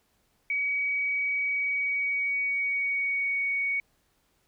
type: tone with pitch glide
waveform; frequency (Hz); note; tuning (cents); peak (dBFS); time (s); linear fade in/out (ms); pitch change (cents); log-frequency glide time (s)
sine; 2265 to 2235; C#7 to C#7; +37 to +14; -25; 0.5-3.8; 2; -23; 1.45-3.4
effects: pink hiss -70 dBFS RMS until 4.47 s